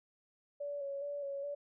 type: tone with vibrato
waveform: sine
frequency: 566 Hz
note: C#5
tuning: 36 cents sharp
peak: -37 dBFS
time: 0.6-1.55 s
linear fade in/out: 10 ms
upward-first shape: square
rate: 2.4 Hz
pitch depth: 27 cents each way
effects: none